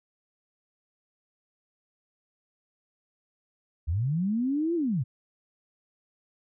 sine linear two-way sweep, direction up then down, 70.4 to 350 to 107.7 Hz, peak -24 dBFS, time 3.87-5.04 s, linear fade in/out 20 ms, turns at 4.75 s, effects none

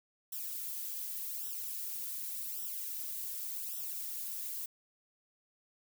violet noise with flanger, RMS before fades -40 dBFS, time 0.32-4.66 s, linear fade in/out 5 ms, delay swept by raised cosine 0.44 to 3.24 ms, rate 0.87 Hz, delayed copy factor -0.85, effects none

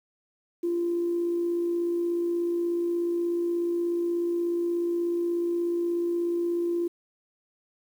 sine tone with amplitude modulation, 344.3 Hz, F4, 25 cents flat, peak -22 dBFS, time 0.63-6.88 s, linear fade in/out 10 ms, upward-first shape sine, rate 56.6 Hz, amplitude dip 30%, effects tanh soft clip ceiling -18 dBFS + 9-bit

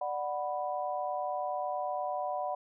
sine chord, B minor, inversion first, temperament equal with one note detuned, 591.1 / 740 / 987.8 Hz, D5 / F#5 / B5, +11 / 0 / 0 cents, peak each -36 / -34 / -38 dBFS, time 0.01-2.55 s, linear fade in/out 5 ms, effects none

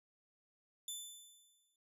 15% pulse tone with exponential decay, 3520 Hz, A7, in tune, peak -33 dBFS, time 0.88-1.76 s, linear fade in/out 2 ms, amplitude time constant 190 ms, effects resampled to 32000 Hz

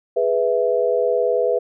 sine chord, E major, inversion first, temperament equal, 415.3 / 493.9 / 659.3 Hz, G#4 / B4 / E5, 0 / 0 / 0 cents, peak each -22 / -18 / -22 dBFS, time 0.16-1.59 s, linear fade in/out 10 ms, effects none

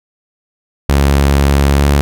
sawtooth tone with pitch glide, 70.1 to 71.2 Hz, C#2 to C#2, +20 to +47 cents, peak -4 dBFS, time 0.89-2.01 s, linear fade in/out 0 ms, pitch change +27 cents, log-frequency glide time 1.74-1.85 s, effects none

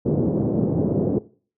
pink band-pass noise, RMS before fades -21 dBFS, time 0.05-1.19 s, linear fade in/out 10 ms, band 120 to 480 Hz, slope 24 dB/octave, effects noise-tail reverb RT60 0.4 s tail -18 dB re dry

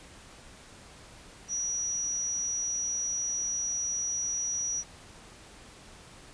sine tone with amplitude modulation, 5820 Hz, F#8, 29 cents flat, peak -26 dBFS, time 1.48-4.84 s, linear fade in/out 50 ms, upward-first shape sine, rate 220 Hz, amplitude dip 60%, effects pink hiss -51 dBFS RMS until 6.33 s + resampled to 22050 Hz

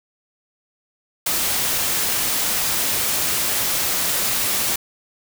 white noise, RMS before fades -21 dBFS, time 1.26-4.76 s, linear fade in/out 5 ms, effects none

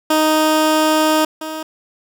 15% pulse tone pair in turn, 311.1 / 314 Hz, D#4 / D#4, 0 / +16 cents, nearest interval unison, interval 16 cents, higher second, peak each -6 / -18 dBFS, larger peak first, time 0.1-1.25 / 1.41-1.63 s, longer first, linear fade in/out 5 ms, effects none

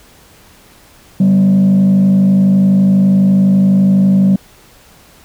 sine tone with frequency modulation, 191.4 Hz, G3, 41 cents flat, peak -4 dBFS, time 1.2-4.36 s, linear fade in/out 5 ms, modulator 52 Hz, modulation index 0.45, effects tanh soft clip ceiling -5 dBFS + pink hiss -44 dBFS RMS until 5.24 s

